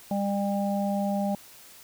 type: harmonic tone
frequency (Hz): 200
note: G3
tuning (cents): +35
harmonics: 1 / 3 / 4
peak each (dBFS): -26 / -31 / -32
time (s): 0.11-1.35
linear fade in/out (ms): 2
effects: white hiss -50 dBFS RMS until 1.83 s